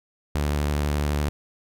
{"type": "tone with vibrato", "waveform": "sawtooth", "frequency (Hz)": 73.4, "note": "D2", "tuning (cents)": 0, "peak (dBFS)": -18, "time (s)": [0.35, 1.29], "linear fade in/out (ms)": 0, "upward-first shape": "sine", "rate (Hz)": 12, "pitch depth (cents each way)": 22, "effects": []}